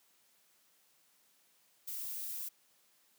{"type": "noise", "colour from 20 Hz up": "violet", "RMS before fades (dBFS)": -41, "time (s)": [1.87, 2.49], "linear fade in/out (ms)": 10, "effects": ["white hiss -70 dBFS RMS until 3.18 s", "high-pass 150 Hz 12 dB/octave"]}